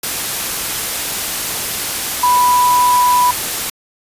sine tone in noise, 987.8 Hz, B5, in tune, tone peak -9 dBFS, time 2.23-3.31 s, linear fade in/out 5 ms, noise white, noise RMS -20 dBFS, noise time 0.03-3.7 s, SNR +8 dB, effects resampled to 32000 Hz

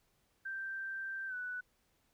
sine tone with pitch glide, 1568 to 1485.1 Hz, G6 to F#6, 0 to +6 cents, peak -38 dBFS, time 0.45-1.61 s, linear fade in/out 10 ms, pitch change -94 cents, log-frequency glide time 1.27-1.35 s, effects pink hiss -75 dBFS RMS until 2.13 s

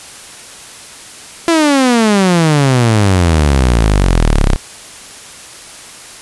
sawtooth exponential sweep, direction down, 341.1 to 31.02 Hz, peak -4 dBFS, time 1.48-4.56 s, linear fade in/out 0 ms, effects white hiss -33 dBFS RMS until 6.21 s + resampled to 24000 Hz

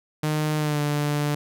sawtooth tone with pitch glide, 152.9 to 147.1 Hz, D#3 to D3, -30 to +3 cents, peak -18 dBFS, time 0.23-1.35 s, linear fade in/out 5 ms, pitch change -67 cents, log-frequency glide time 0.57-0.8 s, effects none

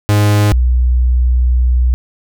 45% pulse / sine tone pair in turn, 103.83 / 61.76 Hz, G#2 / B1, 0 / +1 cents, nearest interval major sixth, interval 899 cents, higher first, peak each -8 dBFS, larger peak neither, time 0.09-0.52 / 0.52-1.94 s, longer second, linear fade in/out 0 ms, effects none

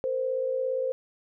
sine tone pair together, 462.7 / 520.1 Hz, A#4 / C5, -13 / -10 cents, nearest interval major second, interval 203 cents, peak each -33 / -26 dBFS, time 0.04-0.92 s, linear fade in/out 0 ms, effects none

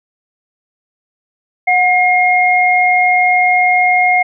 sine tone pair together, 729 / 2138 Hz, F#5 / C7, -26 / +37 cents, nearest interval octave + perfect fifth, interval 1863 cents, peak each -11 dBFS, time 1.67-4.23 s, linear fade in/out 10 ms, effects none

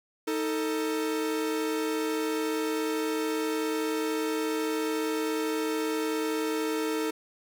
45% pulse tone pair together, 314.8 / 445.2 Hz, D#4 / A4, +20 / +20 cents, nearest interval tritone, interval 600 cents, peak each -30 / -30 dBFS, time 0.27-7.11 s, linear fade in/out 10 ms, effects none

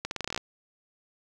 accelerating click train, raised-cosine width 0.2 ms, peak -14 dBFS, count 11, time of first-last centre 0.05-0.377 s, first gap 61 ms, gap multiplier 0.85, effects none

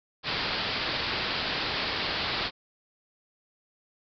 white low-pass noise, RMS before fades -30 dBFS, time 0.23-2.51 s, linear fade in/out 50 ms, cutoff 4900 Hz, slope 96 dB/octave, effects MP3 96 kbps

